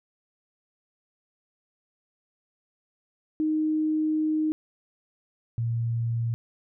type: tone pair in turn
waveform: sine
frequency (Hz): 310.4 / 116.27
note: D#4 / A#2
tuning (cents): -4 / -4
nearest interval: octave + perfect fourth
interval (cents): 1700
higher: first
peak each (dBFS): -22 / -24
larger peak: first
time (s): 3.4-4.52 / 5.58-6.34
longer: first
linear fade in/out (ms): 0
effects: none